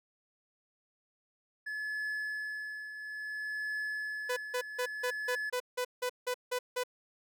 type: tone with tremolo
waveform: triangle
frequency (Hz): 1714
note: A6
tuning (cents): -46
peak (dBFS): -31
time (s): 1.66-5.5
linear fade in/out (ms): 10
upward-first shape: triangle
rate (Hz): 0.59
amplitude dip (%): 65
type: tone bursts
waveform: sawtooth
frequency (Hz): 498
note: B4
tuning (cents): +14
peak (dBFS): -27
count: 11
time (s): 4.29-6.837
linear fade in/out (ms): 10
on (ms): 77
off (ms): 170
effects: none